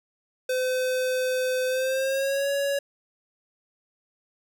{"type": "tone with pitch glide", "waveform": "square", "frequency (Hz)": [511, 560.5], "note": ["C5", "C#5"], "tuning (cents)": [-41, 19], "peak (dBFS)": -24, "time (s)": [0.49, 2.79], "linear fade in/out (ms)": 5, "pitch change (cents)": 160, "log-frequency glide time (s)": [1.67, 2.49], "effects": []}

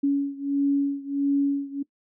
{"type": "beating tone pair", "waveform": "sine", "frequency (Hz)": [280.1, 281.6], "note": ["C#4", "C#4"], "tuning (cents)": [18, 27], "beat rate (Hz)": 1.5, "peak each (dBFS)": [-23, -25], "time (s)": [0.03, 1.83], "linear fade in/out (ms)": 10, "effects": ["noise-tail reverb RT60 0.1 s tail -20 dB re dry"]}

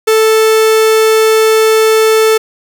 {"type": "tone", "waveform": "45% pulse", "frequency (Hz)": 440, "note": "A4", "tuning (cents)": 0, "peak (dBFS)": -6, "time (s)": [0.07, 2.38], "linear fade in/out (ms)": 10, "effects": []}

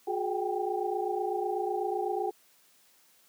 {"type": "tone cluster", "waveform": "sine", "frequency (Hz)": [363, 419.7, 770, 798], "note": ["F#4", "G#4", "G5", "G5"], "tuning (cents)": [-33, 18, -31, 31], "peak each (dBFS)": [-33, -33, -35, -35], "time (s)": [0.07, 2.31], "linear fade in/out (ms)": 10, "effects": ["white hiss -63 dBFS RMS until 3.28 s", "high-pass 150 Hz 12 dB/octave"]}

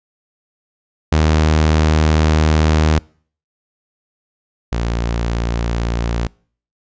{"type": "tone pair in turn", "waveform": "sawtooth", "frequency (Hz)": [77.8, 57.88], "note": ["D#2", "A#1"], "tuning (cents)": [0, -12], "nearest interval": "perfect fourth", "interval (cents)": 512, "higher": "first", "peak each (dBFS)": [-7, -13], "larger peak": "first", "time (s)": [[1.12, 2.99], [4.72, 6.27]], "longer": "first", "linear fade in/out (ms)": 5, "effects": ["noise-tail reverb RT60 0.5 s tail -26 dB re dry", "resampled to 16000 Hz"]}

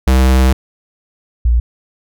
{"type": "tone pair in turn", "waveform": ["square", "sine"], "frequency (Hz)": [65, 58.75], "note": ["C2", "A#1"], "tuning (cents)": [-11, 14], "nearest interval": "major second", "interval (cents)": 175, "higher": "first", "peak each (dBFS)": -8, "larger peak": "neither", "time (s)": [[0.07, 0.53], [1.45, 1.6]], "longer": "first", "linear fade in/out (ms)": 5, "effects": []}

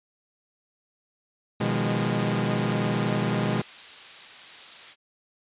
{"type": "chord", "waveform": "sawtooth", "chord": "F half-diminished seventh", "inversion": "second", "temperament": "equal with one note detuned", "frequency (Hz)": [123.47, 155.56, 174.61, 204.7], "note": ["Cb3", "Eb3", "F3", "Ab3"], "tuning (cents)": [0, 0, 0, -25], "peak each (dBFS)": [-24, -26, -28, -23], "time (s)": [1.6, 3.62], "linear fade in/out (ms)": 10}
{"type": "noise", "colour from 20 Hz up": "blue", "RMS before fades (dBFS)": -36, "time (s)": [1.84, 4.96], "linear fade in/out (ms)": 50}
{"effects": ["resampled to 8000 Hz"]}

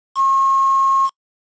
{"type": "tone with quantisation", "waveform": "sine", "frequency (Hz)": 1081, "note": "C#6", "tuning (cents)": -44, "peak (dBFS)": -12, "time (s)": [0.15, 1.1], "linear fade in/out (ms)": 50, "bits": 5, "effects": ["noise-tail reverb RT60 0.1 s tail -26 dB re dry", "resampled to 16000 Hz"]}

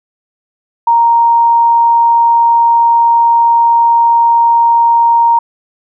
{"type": "tone", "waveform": "sine", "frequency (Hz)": 932.3, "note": "A#5", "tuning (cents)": 0, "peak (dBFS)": -5, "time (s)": [0.87, 5.39], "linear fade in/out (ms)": 5, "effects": []}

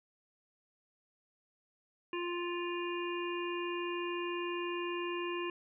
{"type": "harmonic tone", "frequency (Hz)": 349.2, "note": "F4", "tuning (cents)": 0, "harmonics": [1, 3, 5, 7, 8], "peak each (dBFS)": [-36, -41, -47, -45, -45], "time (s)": [2.13, 5.5], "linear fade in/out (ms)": 2, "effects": []}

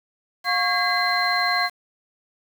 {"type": "tone cluster", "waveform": "sine", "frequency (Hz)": [714, 1104, 1627, 2043, 4146], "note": ["F5", "C#6", "G#6", "C7", "C8"], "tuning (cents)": [38, -7, -36, -42, -17], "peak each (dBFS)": -25, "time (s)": [0.44, 1.7], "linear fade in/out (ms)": 50, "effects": ["tanh soft clip ceiling -7 dBFS", "7-bit"]}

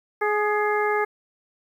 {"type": "harmonic tone with a mistuned harmonic", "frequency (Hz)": 420, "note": "G#4", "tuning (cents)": 19, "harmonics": [1, 2, 3, 4, 5], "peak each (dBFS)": [-23, -26, -28, -29, -30], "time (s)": [0.21, 1.05], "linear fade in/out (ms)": 10, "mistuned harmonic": 3, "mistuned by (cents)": -28, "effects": ["9-bit"]}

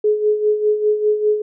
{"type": "tone with tremolo", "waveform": "sine", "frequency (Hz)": 423.2, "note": "G#4", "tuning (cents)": 33, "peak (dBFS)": -11, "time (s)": [0.04, 1.42], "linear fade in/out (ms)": 5, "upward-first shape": "sine", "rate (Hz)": 5, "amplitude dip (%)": 65, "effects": []}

